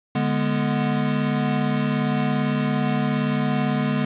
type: chord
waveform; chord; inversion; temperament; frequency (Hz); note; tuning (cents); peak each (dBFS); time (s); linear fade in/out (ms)
square; G# diminished; second; equal with one note detuned; 146.83 / 207.7 / 245.2; D3 / G#3 / B3; 0 / 0 / -12; -25; 0.15-4.05; 5
effects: resampled to 8000 Hz + 7-bit